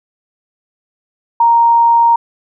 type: tone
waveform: sine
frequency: 932.3 Hz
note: A#5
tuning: in tune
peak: -6 dBFS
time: 1.4-2.16 s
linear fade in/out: 5 ms
effects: none